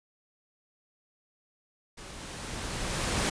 pink noise with level ramp, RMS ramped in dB -45 to -27 dBFS, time 1.97-3.3 s, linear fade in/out 10 ms, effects resampled to 22050 Hz

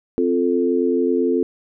sine chord, F major, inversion second, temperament equal, 261.6 / 349.2 / 440 Hz, C4 / F4 / A4, 0 / 0 / 0 cents, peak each -20 dBFS, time 0.18-1.43 s, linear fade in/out 0 ms, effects none

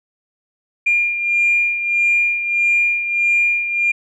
sine beating tone pair, 2400 / 2401.6 Hz, D7 / D7, +37 / +38 cents, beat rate 1.6 Hz, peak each -14 / -21 dBFS, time 0.86-3.92 s, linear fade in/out 10 ms, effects tanh soft clip ceiling -7 dBFS

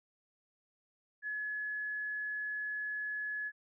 sine tone, 1700 Hz, G#6, 40 cents sharp, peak -35 dBFS, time 1.22-3.52 s, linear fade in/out 50 ms, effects none

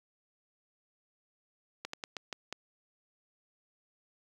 slowing click train, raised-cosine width 0.2 ms, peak -20 dBFS, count 6, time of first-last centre 1.85-2.526 s, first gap 84 ms, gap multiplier 1.24, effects high-pass 200 Hz 12 dB/octave + 9-bit

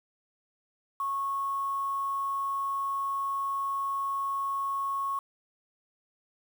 sine tone with quantisation, 1100 Hz, C#6, 14 cents flat, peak -28 dBFS, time 1-5.19 s, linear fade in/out 2 ms, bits 8, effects none

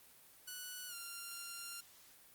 5% pulse tone with pitch glide, 1480 to 1388.9 Hz, F#6 to F6, 0 to -10 cents, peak -34 dBFS, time 0.47-1.81 s, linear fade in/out 10 ms, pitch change -110 cents, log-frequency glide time 0.88-0.94 s, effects white hiss -62 dBFS RMS until 2.34 s + Opus 32 kbps

